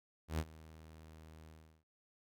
sawtooth tone with ADSR envelope, 79.1 Hz, D#2, 29 cents sharp, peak -29 dBFS, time 0.28-1.84 s, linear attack 110 ms, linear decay 51 ms, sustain -21 dB, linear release 370 ms, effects none

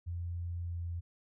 sine tone with pitch glide, 86.4 to 85.7 Hz, F2 to F2, -18 to -32 cents, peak -35 dBFS, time 0.06-1.01 s, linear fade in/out 20 ms, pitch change -14 cents, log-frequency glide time 0.64-0.78 s, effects none

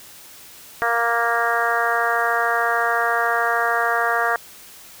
harmonic tone, 233.5 Hz, A#3, 3 cents sharp, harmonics 2 / 3 / 4 / 5 / 6 / 7 / 8, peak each -27 / -23 / -28 / -24 / -25 / -24 / -27 dBFS, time 0.82-4.36 s, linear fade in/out 0 ms, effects white hiss -43 dBFS RMS until 5 s

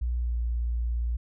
sine tone with pitch glide, 60.1 to 58.69 Hz, B1 to A#1, -46 to +12 cents, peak -25 dBFS, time 0.01-1.17 s, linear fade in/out 10 ms, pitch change -42 cents, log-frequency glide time 0.19-0.34 s, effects none

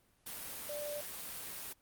sine tone in noise, 587.3 Hz, D5, in tune, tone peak -39 dBFS, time 0.69-1.01 s, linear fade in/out 5 ms, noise white, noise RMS -44 dBFS, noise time 0.26-1.73 s, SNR +2 dB, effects pink hiss -71 dBFS RMS until 1.81 s + Opus 32 kbps

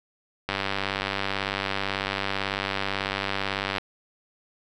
click train, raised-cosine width 0.3 ms, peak -10 dBFS, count 324, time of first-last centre 0.49-3.783 s, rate 98.1 Hz, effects none

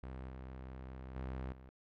sawtooth tone with level steps, 64.8 Hz, C2, 16 cents flat, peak -40 / -42 / -36 / -49 dBFS, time 0.03-1.69 s, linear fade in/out 0 ms, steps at 0.29 / 1.16 / 1.52 s, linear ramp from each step 2 ms, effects low-pass 2000 Hz 12 dB/octave

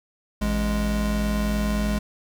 square tone pair together, 54.82 / 207.7 Hz, A1 / G#3, -6 / 0 cents, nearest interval octave + major seventh, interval 2306 cents, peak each -25 dBFS, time 0.41-1.99 s, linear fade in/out 10 ms, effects 10-bit

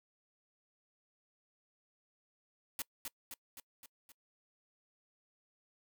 white noise with echo, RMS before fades -38 dBFS, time 2.79-2.82 s, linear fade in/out 2 ms, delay 260 ms, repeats 5, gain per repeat -4 dB, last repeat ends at 4.12 s, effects noise-tail reverb RT60 0.1 s tail -25 dB re dry

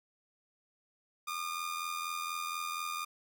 sawtooth tone with amplitude modulation, 1212 Hz, D#6, 46 cents flat, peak -29 dBFS, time 1.27-3.05 s, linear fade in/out 10 ms, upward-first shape sine, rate 84.2 Hz, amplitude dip 60%, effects none

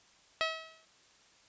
10% pulse tone with exponential decay, 644 Hz, E5, 41 cents flat, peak -18 dBFS, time 0.41-0.85 s, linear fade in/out 0 ms, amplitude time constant 95 ms, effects white hiss -63 dBFS RMS until 1.48 s + resampled to 16000 Hz

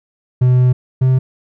triangle tone pair in turn, 126 / 129.62 Hz, B2 / C3, +35 / -16 cents, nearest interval unison, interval 49 cents, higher second, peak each -6 / -7 dBFS, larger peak first, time 0.41-0.73 / 1.01-1.19 s, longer first, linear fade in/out 10 ms, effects none

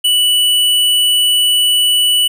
square tone, 2960 Hz, F#7, in tune, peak -10 dBFS, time 0.04-2.28 s, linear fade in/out 10 ms, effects none

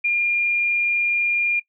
sine tone, 2408 Hz, D7, 43 cents sharp, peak -17 dBFS, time 0.04-1.6 s, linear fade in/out 10 ms, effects noise-tail reverb RT60 0.1 s tail -18 dB re dry

